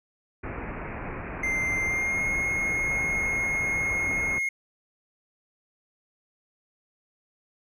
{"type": "low-pass noise", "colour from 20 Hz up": "pink", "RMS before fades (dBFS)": -35, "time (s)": [0.43, 4.39], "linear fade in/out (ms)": 10, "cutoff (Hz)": 2500, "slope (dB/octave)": 96}
{"type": "tone with pitch glide", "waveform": "triangle", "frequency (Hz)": [2091, 2152], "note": ["C7", "C7"], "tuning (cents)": [-2, 48], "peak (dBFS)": -23, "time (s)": [1.43, 4.49], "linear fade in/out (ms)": 5, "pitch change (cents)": 50, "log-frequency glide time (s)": [1.79, 2.25]}
{"effects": []}